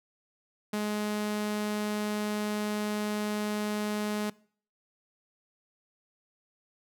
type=tone; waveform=sawtooth; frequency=210 Hz; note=G#3; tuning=19 cents sharp; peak=-25 dBFS; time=0.73-4.3 s; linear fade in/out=5 ms; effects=noise-tail reverb RT60 0.5 s tail -22 dB re dry